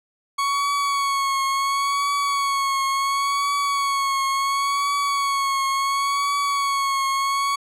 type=tone with vibrato; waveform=40% pulse; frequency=1111 Hz; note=C#6; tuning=4 cents sharp; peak=-19 dBFS; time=0.38-7.56 s; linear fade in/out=10 ms; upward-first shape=triangle; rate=0.71 Hz; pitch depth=41 cents each way; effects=low-pass 10000 Hz 12 dB/octave